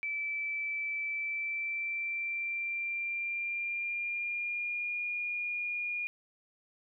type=tone with pitch glide; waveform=sine; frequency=2318 to 2429 Hz; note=D7 to D#7; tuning=-23 to -42 cents; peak=-32 dBFS; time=0.03-6.07 s; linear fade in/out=0 ms; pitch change=+81 cents; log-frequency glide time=1.07-5.01 s; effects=none

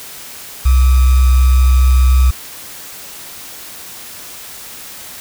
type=tone with sample-and-hold; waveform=sine; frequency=64 Hz; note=C2; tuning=38 cents flat; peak=-6 dBFS; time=0.65-2.31 s; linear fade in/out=10 ms; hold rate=1225 Hz; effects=white hiss -32 dBFS RMS until 5.2 s

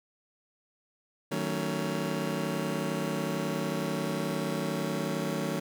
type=chord; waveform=25% pulse; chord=D# half-diminished seventh; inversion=none; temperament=just; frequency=155.56 / 186.68 / 224 / 280 Hz; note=D#3 / F#3 / A3 / C#4; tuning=0 / +16 / +31 / +18 cents; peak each=-31 / -31 / -32 / -33 dBFS; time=1.31-5.6 s; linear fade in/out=10 ms; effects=none

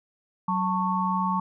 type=tone cluster; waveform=sine; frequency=187.1 / 892 / 1104 Hz; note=F#3 / A5 / C#6; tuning=+20 / +23 / -7 cents; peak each=-27 dBFS; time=0.48-1.4 s; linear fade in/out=5 ms; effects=none

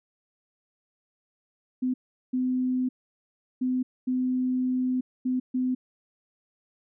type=tone bursts at uneven times; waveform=sine; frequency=254.5 Hz; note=C4; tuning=48 cents flat; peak=-23 dBFS; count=6; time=1.82-1.94 / 2.33-2.89 / 3.61-3.83 / 4.07-5.01 / 5.25-5.4 / 5.54-5.75 s; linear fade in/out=10 ms; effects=none

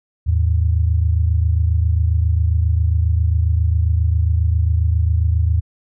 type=tone pair together; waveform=sine; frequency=79.19 / 106.6 Hz; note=D#2 / G#2; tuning=+31 / +46 cents; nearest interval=perfect fourth; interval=515 cents; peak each=-14 / -19 dBFS; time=0.26-5.61 s; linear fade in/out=20 ms; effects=none

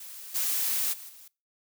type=noise with level steps; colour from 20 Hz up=blue; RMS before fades=-43 / -28 / -44 / -50 dBFS; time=0-1.28 s; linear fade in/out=5 ms; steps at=0.34 / 0.92 / 1.08 s; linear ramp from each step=20 ms; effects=noise-tail reverb RT60 0.3 s tail -23 dB re dry

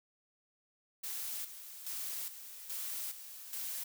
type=noise with tremolo; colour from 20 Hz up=blue; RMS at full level=-40 dBFS; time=1.03-3.84 s; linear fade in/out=10 ms; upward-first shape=square; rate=1.2 Hz; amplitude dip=65%; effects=none

